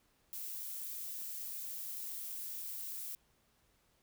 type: noise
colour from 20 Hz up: violet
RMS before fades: -43 dBFS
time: 0.33-3.15 s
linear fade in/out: 0 ms
effects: pink hiss -73 dBFS RMS until 4.02 s